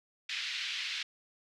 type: band-pass noise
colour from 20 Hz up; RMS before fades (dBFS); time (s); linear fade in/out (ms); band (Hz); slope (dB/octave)
pink; -37; 0.29-1.03; 5; 2100 to 4500; 24
effects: none